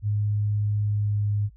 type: tone with pitch glide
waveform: sine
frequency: 104.2 to 103.36 Hz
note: G#2 to G#2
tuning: +6 to -8 cents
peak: -21 dBFS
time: 0.02-1.5 s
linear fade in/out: 50 ms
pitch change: -14 cents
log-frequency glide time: 0.85-1.31 s
effects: added 54 Hz sine -48 dBFS peak until 1.56 s